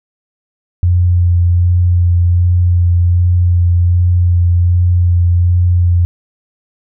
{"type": "tone with vibrato", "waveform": "sine", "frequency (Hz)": 88, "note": "F2", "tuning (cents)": 14, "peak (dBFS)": -7, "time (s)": [0.83, 6.05], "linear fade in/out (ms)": 0, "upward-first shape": "sine", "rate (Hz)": 1.3, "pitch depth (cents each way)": 15, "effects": []}